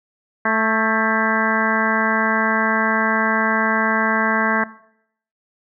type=harmonic tone with a mistuned harmonic; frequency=220 Hz; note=A3; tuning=in tune; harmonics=1 / 2 / 3 / 4 / 5 / 6 / 7 / 8 / 9; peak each=-24 / -28 / -24 / -25 / -23 / -28 / -22 / -26 / -26 dBFS; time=0.45-4.64 s; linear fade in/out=5 ms; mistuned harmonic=7; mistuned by=+53 cents; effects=noise-tail reverb RT60 0.7 s tail -19 dB re dry